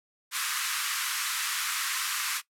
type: band-pass noise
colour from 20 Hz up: pink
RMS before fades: -31 dBFS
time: 0.31-2.42 s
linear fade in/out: 50 ms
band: 1100 to 14000 Hz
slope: 48 dB/octave
effects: noise-tail reverb RT60 0.1 s tail -18 dB re dry